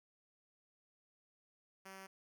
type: tone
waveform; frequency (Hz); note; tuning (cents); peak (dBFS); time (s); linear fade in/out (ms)
5% pulse; 192; G3; -36; -39; 1.85-2.07; 10
effects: none